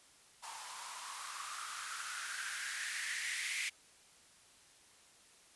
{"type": "noise with band-pass filter sweep", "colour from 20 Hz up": "violet", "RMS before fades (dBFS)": -42, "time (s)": [0.42, 3.7], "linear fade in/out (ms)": 20, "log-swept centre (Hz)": [880, 2200], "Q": 6.2, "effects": ["white hiss -63 dBFS RMS until 5.55 s", "resampled to 24000 Hz"]}